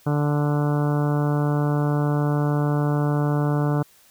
harmonic tone, 146.83 Hz, D3, in tune, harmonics 1 / 2 / 3 / 4 / 5 / 6 / 7 / 8 / 9 / 10, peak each -20 / -26 / -30 / -32 / -34 / -36 / -37 / -38 / -39 / -40 dBFS, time 0.06-3.83 s, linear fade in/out 10 ms, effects white hiss -55 dBFS RMS until 4.1 s

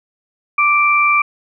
sine tone pair together, 1174.7 / 2349 Hz, D6 / D7, 0 / 0 cents, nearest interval octave, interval 1200 cents, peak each -13 dBFS, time 0.58-1.22 s, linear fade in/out 5 ms, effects none

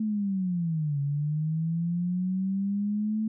sine linear two-way sweep, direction down then up, 220 to 140 to 220 Hz, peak -25 dBFS, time 0-3.28 s, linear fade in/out 5 ms, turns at 1 s, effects none

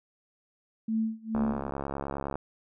sine tone with tremolo, 221.9 Hz, A3, 15 cents sharp, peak -24 dBFS, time 0.88-1.7 s, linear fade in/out 5 ms, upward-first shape sine, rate 2.3 Hz, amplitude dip 95%
click train, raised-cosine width 1 ms, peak -19 dBFS, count 71, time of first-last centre 1.35-2.356 s, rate 69.6 Hz
effects none

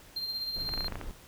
triangle tone with tremolo, 4177 Hz, C8, 4 cents flat, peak -29 dBFS, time 0.16-0.88 s, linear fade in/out 5 ms, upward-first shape triangle, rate 16 Hz, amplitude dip 55%
brown noise, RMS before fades -39 dBFS, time 0.56-1.11 s, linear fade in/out 0 ms
clicks, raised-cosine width 0.5 ms, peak -23 dBFS, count 9, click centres 0.691 / 0.738 / 0.777 / 0.807 / 0.845 / 0.882 / 0.923 / 0.956 / 1.013 s
effects pink hiss -54 dBFS RMS until 1.27 s

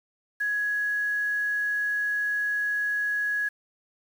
sine tone with quantisation, 1673 Hz, G#6, 12 cents sharp, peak -24 dBFS, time 0.4-3.49 s, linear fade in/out 10 ms, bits 8, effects none

